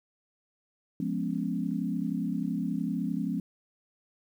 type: chord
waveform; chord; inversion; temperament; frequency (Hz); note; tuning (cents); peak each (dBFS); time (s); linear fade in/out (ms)
sine; C# dominant seventh; first; equal; 174.61 / 207.7 / 246.9 / 277.2; E#3 / G#3 / B3 / C#4; 0 / 0 / 0 / 0; -33 / -33 / -34 / -34; 1-3.4; 2
effects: 10-bit